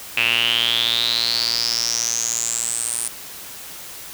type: tone with band-pass filter sweep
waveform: sawtooth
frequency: 116.54 Hz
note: A#2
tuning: in tune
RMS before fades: -21 dBFS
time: 0.17-3.08 s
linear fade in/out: 5 ms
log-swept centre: 2600 to 9500 Hz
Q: 10
effects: white hiss -36 dBFS RMS until 4.13 s